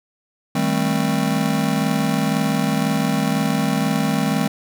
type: chord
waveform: square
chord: A half-diminished seventh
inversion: second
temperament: just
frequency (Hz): 158.4 / 198 / 220 / 264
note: Eb3 / G3 / A3 / C4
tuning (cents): +31 / +18 / 0 / +16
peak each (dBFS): -24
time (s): 0.55-4.48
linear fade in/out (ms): 5
effects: none